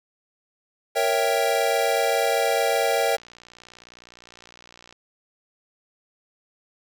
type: chord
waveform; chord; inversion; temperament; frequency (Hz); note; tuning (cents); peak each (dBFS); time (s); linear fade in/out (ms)
square; A# diminished seventh; none; equal; 466.2 / 554.4 / 659.3 / 784; A#4 / C#5 / E5 / G5; 0 / 0 / 0 / 0; -26; 0.95-3.17; 20
type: click train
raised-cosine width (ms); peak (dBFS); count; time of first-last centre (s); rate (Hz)
0.2; -29; 147; 2.48-4.926; 59.7
effects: none